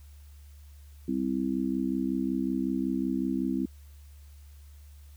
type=chord; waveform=sine; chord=C major; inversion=second; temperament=just; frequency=196.22 / 261.6 / 327 Hz; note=G3 / C4 / E4; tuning=+2 / 0 / -14 cents; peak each=-32 / -29 / -32 dBFS; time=1.08-3.66 s; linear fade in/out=5 ms; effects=added 72 Hz sine -47 dBFS peak until 5.16 s + white hiss -63 dBFS RMS until 5.16 s